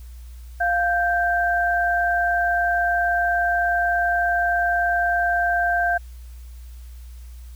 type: tone pair together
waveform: sine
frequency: 699 / 1569.2 Hz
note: F5 / G6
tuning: +1 / +1 cents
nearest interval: octave + major second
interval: 1400 cents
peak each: -20 / -21 dBFS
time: 0.6-5.98 s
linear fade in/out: 10 ms
effects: added 60 Hz sine -36 dBFS peak until 7.55 s + white hiss -55 dBFS RMS until 7.55 s